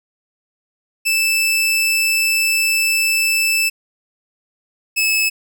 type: tone pair in turn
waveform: sawtooth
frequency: 2637 / 2599 Hz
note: E7 / E7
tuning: 0 / -25 cents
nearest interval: unison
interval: 25 cents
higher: first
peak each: -11 dBFS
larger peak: neither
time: 1.05-3.7 / 4.96-5.3 s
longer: first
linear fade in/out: 20 ms
effects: none